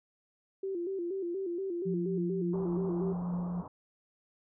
sine tone with vibrato, 365.2 Hz, F#4, 23 cents flat, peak -32 dBFS, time 0.63-3.13 s, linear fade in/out 5 ms, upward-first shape square, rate 4.2 Hz, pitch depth 99 cents each way
sine tone with tremolo, 176.3 Hz, F3, 17 cents sharp, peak -30 dBFS, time 1.85-3.62 s, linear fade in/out 20 ms, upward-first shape triangle, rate 3.5 Hz, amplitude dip 30%
white low-pass noise, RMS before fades -46 dBFS, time 2.53-3.68 s, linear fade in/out 5 ms, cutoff 1100 Hz, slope 48 dB/octave
effects none

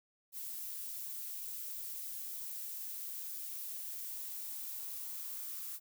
violet noise with high-pass filter sweep, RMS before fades -43 dBFS, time 0.32-5.8 s, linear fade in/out 50 ms, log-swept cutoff 200 to 1200 Hz, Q 3.7, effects none

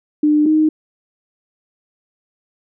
sine tone pair in turn, 300.1 / 310.3 Hz, D4 / D#4, +38 / -5 cents, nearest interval minor second, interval 57 cents, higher second, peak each -10 dBFS, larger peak neither, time 0.23-0.46 / 0.46-0.69 s, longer neither, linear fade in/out 5 ms, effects none

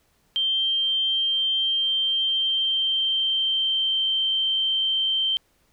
sine tone with pitch glide, 3151 to 3126 Hz, G7 to G7, +8 to -6 cents, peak -20 dBFS, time 0.36-5.37 s, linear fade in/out 0 ms, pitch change -14 cents, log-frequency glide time 1.9-4.05 s, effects pink hiss -65 dBFS RMS until 5.72 s

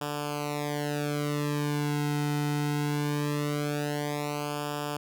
sawtooth tone with flanger, 146.83 Hz, D3, in tune, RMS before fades -30 dBFS, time 0.01-4.97 s, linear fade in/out 5 ms, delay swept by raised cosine 0.48 to 1.78 ms, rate 0.21 Hz, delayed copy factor -1, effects none

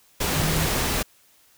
sine tone in noise, 157.1 Hz, D#3, 17 cents sharp, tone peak -24 dBFS, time 0.35-0.66 s, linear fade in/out 10 ms, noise pink, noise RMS -24 dBFS, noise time 0.2-1.03 s, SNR -3 dB, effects white hiss -58 dBFS RMS until 1.57 s

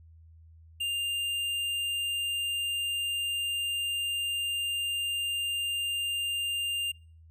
triangle tone with hard clipping, 2800 Hz, F7, 4 cents sharp, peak -30 dBFS, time 0.8-6.92 s, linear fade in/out 10 ms, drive 13 dB, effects noise-tail reverb RT60 0.5 s tail -26 dB re dry + added 81 Hz sine -51 dBFS peak until 7.3 s

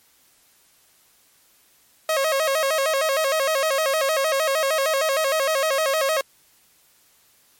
sawtooth tone with vibrato, 587.3 Hz, D5, in tune, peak -15 dBFS, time 2.09-6.21 s, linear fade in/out 2 ms, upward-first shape square, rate 6.5 Hz, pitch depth 130 cents each way, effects white hiss -58 dBFS RMS until 7.59 s + MP3 64 kbps

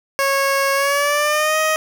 15% pulse tone with pitch glide, 549 to 627 Hz, C#5 to D#5, -17 to +13 cents, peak -9 dBFS, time 0.19-1.76 s, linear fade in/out 0 ms, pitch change +230 cents, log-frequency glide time 0.74-1.58 s, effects none

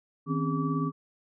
sine tone cluster, 157.8 / 257.9 / 275.5 / 409.4 / 1151 Hz, D#3 / C4 / C#4 / G#4 / D6, +25 / -25 / -11 / -25 / -35 cents, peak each -29 / -32 / -32 / -38 / -34 dBFS, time 0.26-0.92 s, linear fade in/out 50 ms, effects none

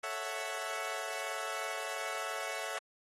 15% pulse chord, F# minor seventh, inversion first, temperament equal, 440 / 554.4 / 659.3 / 740 Hz, A4 / C#5 / E5 / F#5, 0 / 0 / 0 / 0 cents, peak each -38 / -36 / -34 / -36 dBFS, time 0.03-2.79 s, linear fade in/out 10 ms, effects AAC 32 kbps

